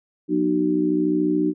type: harmonic tone with a mistuned harmonic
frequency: 60.8 Hz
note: B1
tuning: 26 cents flat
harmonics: 3 / 4 / 5 / 6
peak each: -27 / -30 / -19 / -25 dBFS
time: 0.28-1.54 s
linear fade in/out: 50 ms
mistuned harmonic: 6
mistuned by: +60 cents
effects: none